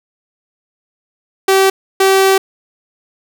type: tone bursts at uneven times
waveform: sawtooth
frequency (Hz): 385.5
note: G4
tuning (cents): -29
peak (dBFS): -4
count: 2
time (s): 1.48-1.7 / 2-2.38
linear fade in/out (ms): 5
effects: none